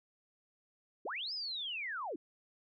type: linear two-way sweep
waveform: sine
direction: up then down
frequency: 261.6 to 5210 to 261.6 Hz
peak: -37 dBFS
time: 1.05-2.16 s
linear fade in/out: 5 ms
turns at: 1.33 s
effects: none